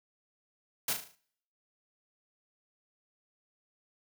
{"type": "noise with echo", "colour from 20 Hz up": "white", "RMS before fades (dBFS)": -31, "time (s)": [0.88, 0.93], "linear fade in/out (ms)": 2, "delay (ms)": 37, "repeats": 6, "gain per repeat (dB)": -6, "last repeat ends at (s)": 1.152, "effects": ["noise-tail reverb RT60 0.7 s tail -25 dB re dry"]}